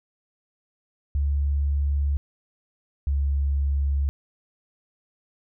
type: tone pair in turn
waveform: sine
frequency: 71.1 / 69.96 Hz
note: C#2 / C#2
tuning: +45 / +17 cents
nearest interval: unison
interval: 28 cents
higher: first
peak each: -20 dBFS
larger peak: neither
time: 1.15-2.17 / 3.07-4.09 s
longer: neither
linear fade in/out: 0 ms
effects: none